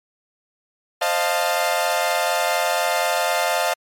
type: chord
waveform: sawtooth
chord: F dominant seventh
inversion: second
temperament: equal with one note detuned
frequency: 523.3 / 614.4 / 698.5 / 880 Hz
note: C5 / Eb5 / F5 / A5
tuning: 0 / -22 / 0 / 0 cents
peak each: -23 / -20 / -18 / -22 dBFS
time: 1.01-3.74 s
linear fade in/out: 10 ms
effects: MP3 64 kbps